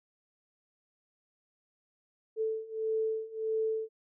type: beating tone pair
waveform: sine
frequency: 440 / 441.6 Hz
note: A4 / A4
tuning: 0 / +6 cents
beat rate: 1.6 Hz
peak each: -34 / -32 dBFS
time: 2.36-3.89 s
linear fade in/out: 50 ms
effects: none